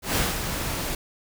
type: noise with ADSR envelope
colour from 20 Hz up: pink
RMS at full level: -22 dBFS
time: 0.02-0.95 s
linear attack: 140 ms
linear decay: 200 ms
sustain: -7 dB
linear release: 4 ms
effects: none